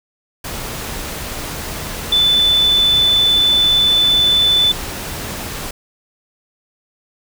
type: tone in noise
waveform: sine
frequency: 3505 Hz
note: A7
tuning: 7 cents flat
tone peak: -10 dBFS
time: 2.12-4.72 s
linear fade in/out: 5 ms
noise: pink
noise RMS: -26 dBFS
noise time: 0.44-5.71 s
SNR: +13 dB
effects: none